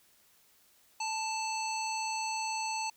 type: harmonic tone with a mistuned harmonic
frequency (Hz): 881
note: A5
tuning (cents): +2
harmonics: 1 / 3 / 5 / 7 / 9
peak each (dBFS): -34 / -39 / -41 / -42 / -44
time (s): 1-2.9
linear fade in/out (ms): 5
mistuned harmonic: 9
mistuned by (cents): -30
effects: white hiss -65 dBFS RMS until 2.96 s